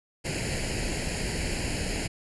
pink noise with comb filter, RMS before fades -30 dBFS, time 0.24-2.08 s, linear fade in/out 20 ms, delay 0.42 ms, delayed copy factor +0.8, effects resampled to 24000 Hz

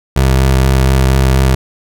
25% pulse tone with vibrato, 65.9 Hz, C2, 13 cents sharp, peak -4 dBFS, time 0.16-1.55 s, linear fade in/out 5 ms, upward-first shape sine, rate 4.2 Hz, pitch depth 19 cents each way, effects none

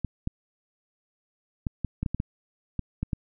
clicks, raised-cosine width 5 ms, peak -15 dBFS, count 11, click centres 0.047 / 0.274 / 1.668 / 1.847 / 2.03 / 2.062 / 2.146 / 2.201 / 2.793 / 3.03 / 3.132 s, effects none

